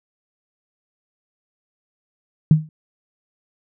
sine tone with exponential decay, 155.56 Hz, D#3, in tune, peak -5 dBFS, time 2.51-2.69 s, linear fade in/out 2 ms, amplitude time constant 39 ms, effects none

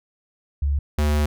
sine / square tone pair in turn, 71 / 74.53 Hz, C#2 / D2, +42 / +26 cents, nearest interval minor second, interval 84 cents, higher second, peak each -18 / -18 dBFS, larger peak neither, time 0.62-0.79 / 0.98-1.26 s, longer second, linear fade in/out 5 ms, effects none

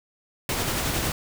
pink noise with tremolo, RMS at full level -25 dBFS, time 0.49-1.12 s, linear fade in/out 2 ms, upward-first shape sine, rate 11 Hz, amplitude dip 30%, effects none

